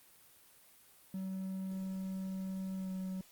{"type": "tone with pitch glide", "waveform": "triangle", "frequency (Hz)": [189.8, 187.62], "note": ["F#3", "F#3"], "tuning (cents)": [44, 24], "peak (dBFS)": -35, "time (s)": [1.14, 3.21], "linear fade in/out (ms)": 2, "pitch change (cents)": -20, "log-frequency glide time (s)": [2.78, 2.9], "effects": ["white hiss -62 dBFS RMS until 3.31 s", "Opus 32 kbps"]}